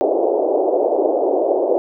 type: band-pass noise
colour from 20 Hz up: pink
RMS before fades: -17 dBFS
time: 0.01-1.78 s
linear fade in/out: 0 ms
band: 340 to 730 Hz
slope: 48 dB/octave
effects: none